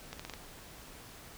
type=accelerating click train; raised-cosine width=0.2 ms; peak=-24 dBFS; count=5; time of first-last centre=0.13-0.337 s; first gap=65 ms; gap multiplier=0.85; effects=pink hiss -51 dBFS RMS until 1.37 s